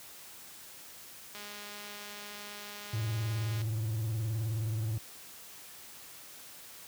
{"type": "click train", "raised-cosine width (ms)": 0.2, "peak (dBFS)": -28, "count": 468, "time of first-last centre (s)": [1.35, 3.617], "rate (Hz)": 206}
{"type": "tone with vibrato", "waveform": "triangle", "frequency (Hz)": 110.3, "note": "A2", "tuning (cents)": 5, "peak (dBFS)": -28, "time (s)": [2.93, 4.98], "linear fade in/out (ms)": 5, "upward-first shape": "sine", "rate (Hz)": 19, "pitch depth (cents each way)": 100}
{"effects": ["white hiss -50 dBFS RMS until 6.87 s", "high-pass 60 Hz 12 dB/octave"]}